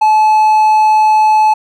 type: tone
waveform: triangle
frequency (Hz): 862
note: A5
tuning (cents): -36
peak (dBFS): -4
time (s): 0.01-1.54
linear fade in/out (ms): 10
effects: none